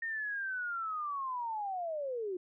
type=linear sweep; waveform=sine; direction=down; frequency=1846 to 350 Hz; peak=-34 dBFS; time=0.02-2.37 s; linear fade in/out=5 ms; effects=none